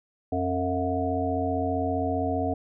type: harmonic tone with a mistuned harmonic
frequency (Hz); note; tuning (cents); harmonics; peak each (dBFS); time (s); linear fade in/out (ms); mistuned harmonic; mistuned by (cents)
90.4; F#2; -40; 1 / 3 / 5 / 7 / 8; -31 / -29 / -32 / -31 / -30; 0.32-2.54; 5; 7; +41
effects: none